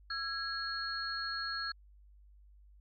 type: tone cluster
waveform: sine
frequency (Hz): 1343 / 1650 / 4308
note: E6 / G#6 / C8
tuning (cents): +32 / -12 / +50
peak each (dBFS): -40 / -39 / -38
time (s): 0.1-1.72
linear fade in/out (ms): 5
effects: added 50 Hz sine -56 dBFS peak until 2.8 s + MP3 64 kbps